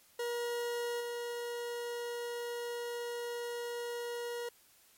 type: tone with level steps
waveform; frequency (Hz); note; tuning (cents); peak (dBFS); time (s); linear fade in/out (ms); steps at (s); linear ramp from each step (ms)
40% pulse; 476.9; A#4; +39; -33 / -36; 0.19-4.49; 5; 1; 10
effects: white hiss -64 dBFS RMS until 4.97 s + MP3 64 kbps